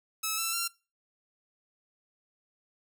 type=tone with pitch steps; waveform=5% pulse; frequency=1298 / 1334.5 / 1372 Hz; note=E6 / E6 / F6; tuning=-27 / +21 / -31 cents; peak=-18 dBFS; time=0.23-0.68 s; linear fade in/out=10 ms; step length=150 ms; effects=noise-tail reverb RT60 0.3 s tail -22 dB re dry